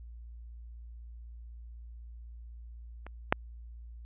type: clicks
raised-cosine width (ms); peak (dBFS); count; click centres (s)
0.5; -29 / -7; 2; 3.066 / 3.325
effects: added 58 Hz sine -44 dBFS peak until 4.05 s + resampled to 8000 Hz